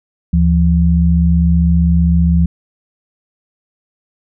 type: tone pair together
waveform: sine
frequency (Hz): 75 / 170.42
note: D2 / F3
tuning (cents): +37 / -42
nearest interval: octave + major second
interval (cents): 1421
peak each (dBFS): -11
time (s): 0.33-2.46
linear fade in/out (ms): 5
effects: none